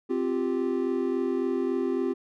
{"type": "chord", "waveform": "triangle", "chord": "C suspended fourth", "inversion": "none", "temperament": "just", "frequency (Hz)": [261.6, 348.8, 392.4], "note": ["C4", "F4", "G4"], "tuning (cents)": [0, -2, 2], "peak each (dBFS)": -27, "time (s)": [0.09, 2.14], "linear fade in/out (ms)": 20, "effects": []}